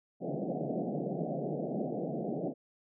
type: band-pass noise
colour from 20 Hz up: pink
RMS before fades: -35 dBFS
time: 0.2-2.54 s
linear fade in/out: 50 ms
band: 140 to 740 Hz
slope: 96 dB/octave
effects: none